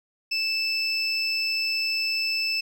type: tone pair together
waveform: triangle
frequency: 2637 / 5262 Hz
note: E7 / E8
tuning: 0 / -4 cents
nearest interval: octave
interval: 1196 cents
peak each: -25 dBFS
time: 0.31-2.61 s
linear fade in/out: 10 ms
effects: none